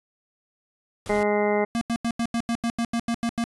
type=noise; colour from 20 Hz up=pink; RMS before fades=-38 dBFS; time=1.06-1.23 s; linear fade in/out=0 ms
type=harmonic tone; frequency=207.7 Hz; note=G#3; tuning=in tune; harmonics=1 / 2 / 3 / 4 / 5 / 6 / 7 / 9 / 10; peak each=-27 / -23 / -26 / -28 / -36 / -39 / -39 / -38 / -32 dBFS; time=1.09-1.65 s; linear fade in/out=10 ms
type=tone bursts; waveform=square; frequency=233.1 Hz; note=A#3; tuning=in tune; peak=-23 dBFS; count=12; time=1.75-3.44 s; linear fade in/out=0 ms; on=62 ms; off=86 ms
effects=resampled to 24000 Hz